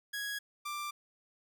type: tone pair in turn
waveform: sawtooth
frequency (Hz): 1661.2 / 1180.8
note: G#6 / D6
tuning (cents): 0 / +9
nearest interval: tritone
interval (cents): 591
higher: first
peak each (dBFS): -32 / -33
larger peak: first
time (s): 0.13-0.39 / 0.65-0.91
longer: neither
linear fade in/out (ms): 10
effects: none